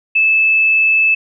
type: tone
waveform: sine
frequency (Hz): 2619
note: E7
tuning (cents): -12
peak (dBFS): -9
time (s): 0.15-1.15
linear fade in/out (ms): 10
effects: none